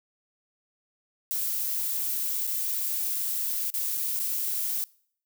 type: noise with dropouts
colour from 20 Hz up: violet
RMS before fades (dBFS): -29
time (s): 1.31-4.84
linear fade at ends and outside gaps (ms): 0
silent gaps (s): 2.468-2.475 / 3.702-3.74 / 3.973-3.977 / 4.193-4.199
effects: noise-tail reverb RT60 0.6 s tail -24 dB re dry